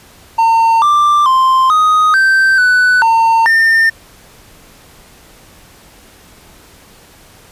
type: tone with pitch steps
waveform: triangle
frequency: 909 / 1181 / 1045 / 1249 / 1557 / 1492 / 908 / 1808 Hz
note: A#5 / D6 / C6 / D#6 / G6 / F#6 / A#5 / A6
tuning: -44 / +9 / -2 / +6 / -12 / +14 / -46 / +47 cents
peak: -5 dBFS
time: 0.38-3.9 s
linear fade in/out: 10 ms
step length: 440 ms
effects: pink hiss -42 dBFS RMS until 7.51 s + resampled to 32000 Hz